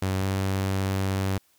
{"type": "tone pair in turn", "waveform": "sawtooth", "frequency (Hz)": [95, 96.33], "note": ["F#2", "G2"], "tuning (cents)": [46, -30], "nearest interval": "unison", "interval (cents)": 24, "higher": "second", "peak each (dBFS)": -20, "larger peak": "neither", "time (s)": [[0.02, 0.22], [0.22, 1.38]], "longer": "second", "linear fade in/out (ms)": 5, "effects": ["white hiss -64 dBFS RMS until 1.58 s"]}